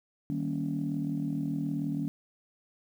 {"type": "chord", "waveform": "sine", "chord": "Eb dominant seventh", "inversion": "none", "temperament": "just", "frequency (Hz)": [155.56, 194.45, 233.3, 280], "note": ["Eb3", "G3", "Bb3", "Db4"], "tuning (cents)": [0, -14, 2, 18], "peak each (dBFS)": [-33, -37, -36, -32], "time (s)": [0.3, 2.08], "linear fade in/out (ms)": 0, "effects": ["tanh soft clip ceiling -21 dBFS", "10-bit"]}